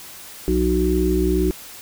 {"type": "harmonic tone with a mistuned harmonic", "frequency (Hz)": 61.74, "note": "B1", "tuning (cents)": 0, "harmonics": [1, 3, 5, 6], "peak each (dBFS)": [-21, -24, -22, -20], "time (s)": [0.48, 1.51], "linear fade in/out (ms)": 0, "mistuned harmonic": 3, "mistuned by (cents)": -30, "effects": ["white hiss -39 dBFS RMS until 1.81 s"]}